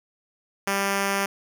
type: tone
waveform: 5% pulse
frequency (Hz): 197.6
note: G3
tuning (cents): +14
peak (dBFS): -11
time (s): 0.67-1.26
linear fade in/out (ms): 5
effects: none